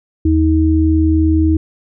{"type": "tone pair together", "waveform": "sine", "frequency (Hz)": [80.3, 316.8], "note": ["E2", "D#4"], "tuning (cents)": [-45, 31], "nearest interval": "2 octaves", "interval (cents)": 2376, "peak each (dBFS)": -12, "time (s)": [0.25, 1.57], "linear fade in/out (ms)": 5, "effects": []}